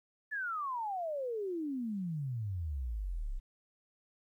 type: exponential sweep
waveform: sine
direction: down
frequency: 1760 to 30.18 Hz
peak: -34 dBFS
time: 0.31-3.4 s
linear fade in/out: 20 ms
effects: 12-bit